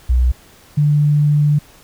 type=tone pair in turn; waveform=sine; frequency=62.1 / 147.7 Hz; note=B1 / D3; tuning=+10 / +10 cents; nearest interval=octave + minor third; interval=1500 cents; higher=second; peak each=-10 dBFS; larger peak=neither; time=0.09-0.32 / 0.77-1.59 s; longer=second; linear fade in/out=10 ms; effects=pink hiss -46 dBFS RMS until 1.83 s